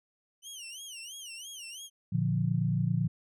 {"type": "tone with vibrato", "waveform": "20% pulse", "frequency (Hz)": 2979, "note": "F#7", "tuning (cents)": 11, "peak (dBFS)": -36, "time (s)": [0.42, 1.9], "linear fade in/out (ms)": 50, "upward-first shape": "sine", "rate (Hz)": 3, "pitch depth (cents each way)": 180}
{"type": "chord", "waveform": "sine", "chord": "Bb major", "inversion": "none", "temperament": "equal", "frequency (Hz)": [116.54, 146.83, 174.61], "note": ["Bb2", "D3", "F3"], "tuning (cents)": [0, 0, 0], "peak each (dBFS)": -30, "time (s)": [2.12, 3.08], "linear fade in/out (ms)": 10}
{"effects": []}